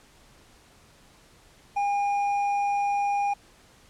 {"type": "tone with hard clipping", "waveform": "triangle", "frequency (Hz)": 810, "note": "G#5", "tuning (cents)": -43, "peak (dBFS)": -24, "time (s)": [1.76, 3.34], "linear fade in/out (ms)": 10, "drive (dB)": 8, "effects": ["pink hiss -56 dBFS RMS until 3.89 s", "low-pass 10000 Hz 12 dB/octave"]}